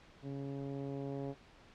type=tone with low-pass filter sweep; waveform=10% pulse; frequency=138.59 Hz; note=C#3; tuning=in tune; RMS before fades=-41 dBFS; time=0.22-1.35 s; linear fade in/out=50 ms; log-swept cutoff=300 to 520 Hz; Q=0.88; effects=pink hiss -60 dBFS RMS until 1.74 s + low-pass 4000 Hz 12 dB/octave